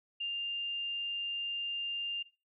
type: tone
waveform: sine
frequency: 2799 Hz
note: F7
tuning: 3 cents sharp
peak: -33 dBFS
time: 0.2-2.23 s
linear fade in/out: 10 ms
effects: noise-tail reverb RT60 0.3 s tail -18 dB re dry